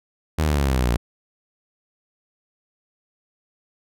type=exponential sweep; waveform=sawtooth; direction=down; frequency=80.3 to 57.2 Hz; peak=-14 dBFS; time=0.38-0.97 s; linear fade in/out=10 ms; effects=none